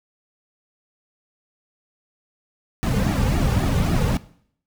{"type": "noise with flanger", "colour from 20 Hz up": "brown", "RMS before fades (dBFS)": -20, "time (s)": [2.83, 4.17], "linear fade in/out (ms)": 0, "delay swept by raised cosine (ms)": [1.9, 3.1], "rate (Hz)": 3.7, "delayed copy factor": -0.85, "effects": ["noise-tail reverb RT60 0.6 s tail -18 dB re dry"]}